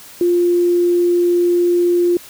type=tone; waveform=sine; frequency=350 Hz; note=F4; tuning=4 cents sharp; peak=-11 dBFS; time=0.21-2.17 s; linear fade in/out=2 ms; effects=white hiss -39 dBFS RMS until 2.29 s